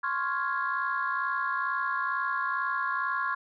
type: chord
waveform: sine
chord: Db major seventh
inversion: third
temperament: equal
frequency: 1046.5 / 1108.7 / 1396.9 / 1661.2 Hz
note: C6 / Db6 / F6 / Ab6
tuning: 0 / 0 / 0 / 0 cents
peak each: -32 dBFS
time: 0.03-3.35 s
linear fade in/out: 10 ms
effects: tanh soft clip ceiling -18 dBFS